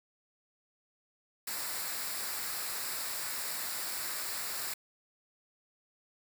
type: noise with comb filter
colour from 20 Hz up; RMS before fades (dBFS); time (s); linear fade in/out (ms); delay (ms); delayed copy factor
white; -37; 1.47-4.74; 5; 0.32; -0.55
effects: none